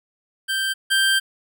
25% pulse tone pair in turn, 1568 / 1575 Hz, G6 / G6, 0 / +8 cents, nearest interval unison, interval 8 cents, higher second, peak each -17 / -12 dBFS, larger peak second, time 0.48-0.74 / 0.9-1.2 s, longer second, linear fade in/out 20 ms, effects none

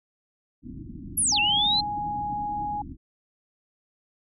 white low-pass noise, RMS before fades -39 dBFS, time 0.62-2.97 s, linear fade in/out 50 ms, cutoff 320 Hz, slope 96 dB/octave
sine linear two-way sweep, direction down then up, 11640 to 2637 to 4170 Hz, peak -20 dBFS, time 1.17-1.81 s, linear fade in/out 10 ms, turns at 1.39 s
sine tone, 830 Hz, G#5, 1 cent flat, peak -27 dBFS, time 1.32-2.82 s, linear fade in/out 5 ms
effects none

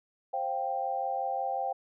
sine chord, C suspended fourth, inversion none, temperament equal with one note detuned, 528.7 / 698.5 / 784 Hz, C5 / F5 / G5, +18 / 0 / 0 cents, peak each -36 / -35 / -31 dBFS, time 0.33-1.73 s, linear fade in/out 10 ms, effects none

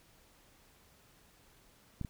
clicks, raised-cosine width 5 ms, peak -25 dBFS, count 2, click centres 2.013 / 2.048 s, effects pink hiss -64 dBFS RMS until 2.09 s

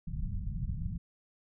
pink low-pass noise, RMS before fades -35 dBFS, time 0.07-0.98 s, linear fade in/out 10 ms, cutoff 190 Hz, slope 48 dB/octave, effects none

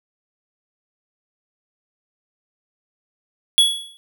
square tone with exponential decay, 3370 Hz, G#7, 25 cents sharp, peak -8 dBFS, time 3.58-3.97 s, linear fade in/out 0 ms, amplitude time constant 83 ms, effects none

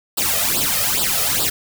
white noise with flanger, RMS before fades -19 dBFS, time 0.17-1.5 s, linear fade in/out 10 ms, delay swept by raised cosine 0.23 to 1.63 ms, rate 2.4 Hz, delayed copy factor +0.85, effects none

